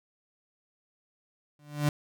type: tone with exponential growth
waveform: 35% pulse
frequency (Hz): 147.3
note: D3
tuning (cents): +6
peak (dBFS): -19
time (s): 1.59-1.89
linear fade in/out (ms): 2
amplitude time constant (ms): 65
effects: none